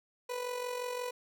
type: tone with amplitude modulation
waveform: 30% pulse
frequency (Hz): 493.9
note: B4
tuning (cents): 0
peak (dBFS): -30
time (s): 0.29-1.11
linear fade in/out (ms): 10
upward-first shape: sine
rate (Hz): 45.7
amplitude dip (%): 55
effects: none